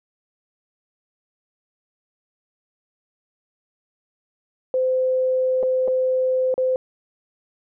sine tone with dropouts, 515 Hz, C5, 28 cents flat, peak -17 dBFS, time 4.74-6.76 s, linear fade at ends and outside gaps 1 ms, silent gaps 5.629-5.633 / 5.877-5.881 / 6.541-6.579 s, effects none

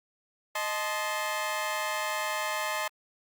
20% pulse chord, A diminished, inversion second, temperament equal with one note detuned, 622.3 / 866.4 / 1046.5 Hz, Eb5 / A5 / C6, 0 / -27 / 0 cents, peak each -29 dBFS, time 0.55-2.88 s, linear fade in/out 5 ms, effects Opus 48 kbps

